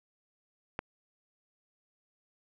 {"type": "click", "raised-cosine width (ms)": 0.5, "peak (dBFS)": -18, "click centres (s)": 0.791, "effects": []}